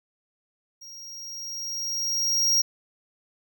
square tone with level ramp, 5620 Hz, F8, 10 cents sharp, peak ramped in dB -42 to -18 dBFS, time 0.81-2.62 s, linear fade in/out 10 ms, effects none

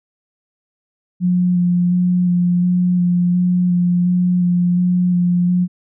sine tone with vibrato, 178 Hz, F3, 33 cents sharp, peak -12 dBFS, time 1.2-5.68 s, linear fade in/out 50 ms, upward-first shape square, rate 1.4 Hz, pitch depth 13 cents each way, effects none

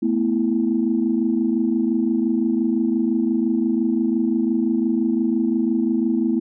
sine chord, A suspended second, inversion none, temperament equal with one note detuned, 221.1 / 246.9 / 329.6 Hz, A3 / B3 / E4, +9 / 0 / 0 cents, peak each -21 dBFS, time 0.02-6.4 s, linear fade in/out 10 ms, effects tanh soft clip ceiling -8 dBFS

